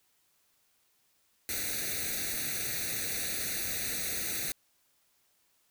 white noise with comb filter, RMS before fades -34 dBFS, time 1.49-4.52 s, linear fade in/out 0 ms, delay 0.48 ms, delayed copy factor +1, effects white hiss -71 dBFS RMS until 5.7 s

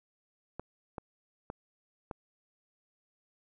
clicks, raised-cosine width 1 ms, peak -24 dBFS, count 4, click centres 0.596 / 0.982 / 1.501 / 2.112 s, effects none

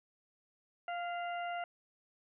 harmonic tone with a mistuned harmonic, 699 Hz, F5, 1 cent sharp, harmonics 1 / 2 / 3 / 4, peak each -37 / -44 / -48 / -50 dBFS, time 0.88-1.64 s, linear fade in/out 2 ms, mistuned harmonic 3, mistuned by -37 cents, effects none

